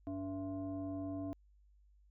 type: tone with frequency modulation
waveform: sine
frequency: 286.2 Hz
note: D4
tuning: 45 cents flat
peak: -38 dBFS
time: 0.07-1.33 s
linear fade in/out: 0 ms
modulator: 382 Hz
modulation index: 0.82
effects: added 50 Hz sine -63 dBFS peak until 2.1 s